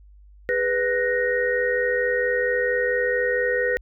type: tone cluster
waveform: sine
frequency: 410.9 / 495.3 / 1481 / 1867 Hz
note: G#4 / B4 / F#6 / A#6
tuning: -18 / +5 / +1 / +2 cents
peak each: -29 / -22 / -31 / -24 dBFS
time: 0.49-3.77 s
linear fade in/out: 0 ms
effects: added 50 Hz sine -46 dBFS peak until 3.81 s